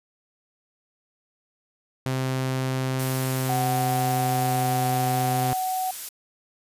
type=tone with pitch glide; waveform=sawtooth; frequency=130.81 to 129.23 Hz; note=C3 to C3; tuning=0 to -21 cents; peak=-20 dBFS; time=2.06-5.53 s; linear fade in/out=0 ms; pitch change=-21 cents; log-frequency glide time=3.23-4.85 s
type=noise; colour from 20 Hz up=blue; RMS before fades=-33 dBFS; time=2.99-6.09 s; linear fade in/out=5 ms
type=tone; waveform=sine; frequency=747 Hz; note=F#5; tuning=16 cents sharp; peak=-24 dBFS; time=3.49-5.91 s; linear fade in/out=5 ms
effects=resampled to 32000 Hz